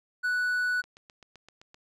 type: tone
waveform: triangle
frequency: 1480 Hz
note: F#6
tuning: in tune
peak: -23 dBFS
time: 0.23-0.82 s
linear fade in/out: 20 ms
type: click train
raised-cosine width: 0.2 ms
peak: -33 dBFS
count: 8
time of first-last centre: 0.84-1.744 s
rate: 7.74 Hz
effects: none